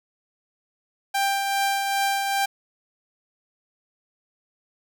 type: tone with tremolo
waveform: sawtooth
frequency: 790 Hz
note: G5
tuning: 13 cents sharp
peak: -16 dBFS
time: 1.14-2.46 s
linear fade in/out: 10 ms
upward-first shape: triangle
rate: 2.5 Hz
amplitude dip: 40%
effects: none